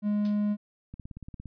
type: tone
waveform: triangle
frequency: 207.7 Hz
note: G#3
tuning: in tune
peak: -22 dBFS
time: 0.02-0.57 s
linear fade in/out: 50 ms
type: noise with exponential decay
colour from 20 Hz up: blue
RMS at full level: -37 dBFS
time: 0.25-0.45 s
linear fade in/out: 1 ms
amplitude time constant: 42 ms
type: click train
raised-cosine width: 5 ms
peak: -29 dBFS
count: 10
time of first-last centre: 0.94-1.457 s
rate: 17.4 Hz
effects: resampled to 11025 Hz